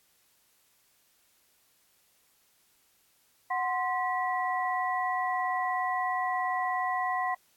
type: tone cluster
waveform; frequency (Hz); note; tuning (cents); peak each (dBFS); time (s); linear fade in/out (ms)
sine; 738 / 1045 / 1944; F#5 / C6 / B6; -5 / -2 / -28; -30 / -31 / -34; 3.5-7.35; 10
effects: white hiss -67 dBFS RMS until 7.56 s + AAC 64 kbps